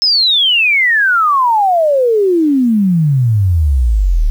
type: exponential sweep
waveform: sine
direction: down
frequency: 5274 to 35.45 Hz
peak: -8 dBFS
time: 0.02-4.3 s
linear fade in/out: 0 ms
effects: 7-bit